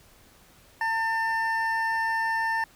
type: tone pair together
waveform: triangle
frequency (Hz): 900 / 1793.8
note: A5 / A6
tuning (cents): +39 / +33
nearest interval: octave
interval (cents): 1194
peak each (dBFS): -25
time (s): 0.81-2.64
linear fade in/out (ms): 2
effects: pink hiss -56 dBFS RMS until 2.75 s